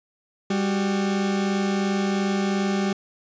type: tone pair together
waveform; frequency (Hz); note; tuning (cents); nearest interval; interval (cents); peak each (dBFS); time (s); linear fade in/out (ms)
40% pulse; 198.71 / 374.6; G3 / F#4; +24 / +21; major seventh; 1097; -21 / -28; 0.5-2.93; 5
effects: resampled to 16000 Hz